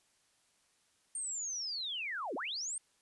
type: linear two-way sweep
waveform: sine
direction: down then up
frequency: 8790 to 230 to 8790 Hz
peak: -36 dBFS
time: 1.15-2.78 s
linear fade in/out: 2 ms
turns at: 2.35 s
effects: white hiss -72 dBFS RMS until 3.01 s + resampled to 24000 Hz